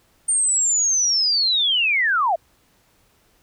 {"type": "linear sweep", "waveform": "sine", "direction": "down", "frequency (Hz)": [8870, 610], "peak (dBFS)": -16, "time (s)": [0.28, 2.36], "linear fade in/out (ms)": 10, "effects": ["pink hiss -60 dBFS RMS until 3.42 s"]}